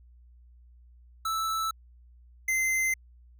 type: tone pair in turn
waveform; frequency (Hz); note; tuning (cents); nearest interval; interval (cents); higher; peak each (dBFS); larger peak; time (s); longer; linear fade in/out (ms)
square; 1316 / 2071; E6 / C7; -3 / -18; minor sixth; 785; second; -28 / -25; second; 1.25-1.71 / 2.48-2.94; neither; 5
effects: added 60 Hz sine -52 dBFS peak until 3.39 s